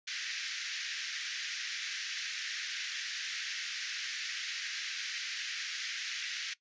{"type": "band-pass noise", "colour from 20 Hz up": "pink", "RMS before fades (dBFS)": -39, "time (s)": [0.07, 6.54], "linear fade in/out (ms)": 10, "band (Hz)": [1600, 6400], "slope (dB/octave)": 48, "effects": ["noise-tail reverb RT60 0.1 s tail -18 dB re dry", "resampled to 16000 Hz"]}